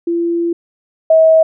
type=tone pair in turn; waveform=sine; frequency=340 / 641.8 Hz; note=F4 / E5; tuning=-46 / -46 cents; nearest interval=major seventh; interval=1100 cents; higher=second; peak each=-13 / -5 dBFS; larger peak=second; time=0.07-0.53 / 1.1-1.43 s; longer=first; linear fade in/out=5 ms; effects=none